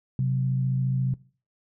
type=tone pair together; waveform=sine; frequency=130.81 / 185.24 Hz; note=C3 / F#3; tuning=0 / +2 cents; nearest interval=tritone; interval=602 cents; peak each=-22 / -31 dBFS; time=0.19-1.14 s; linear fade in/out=2 ms; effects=noise-tail reverb RT60 0.4 s tail -20 dB re dry